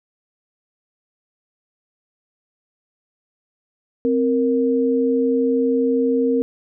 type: tone pair together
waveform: sine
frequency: 261.6 / 466.2 Hz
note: C4 / A#4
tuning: 0 / 0 cents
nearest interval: minor seventh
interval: 1000 cents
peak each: -18 dBFS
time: 4.05-6.42 s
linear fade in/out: 0 ms
effects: none